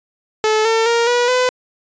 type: tone with pitch steps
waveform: sawtooth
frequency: 433.3 / 449.9 / 467.1 / 485 / 503.5 Hz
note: A4 / A4 / A#4 / B4 / B4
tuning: -27 / +39 / +3 / -31 / +33 cents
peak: -9 dBFS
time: 0.44-1.49 s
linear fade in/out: 0 ms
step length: 210 ms
effects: resampled to 16000 Hz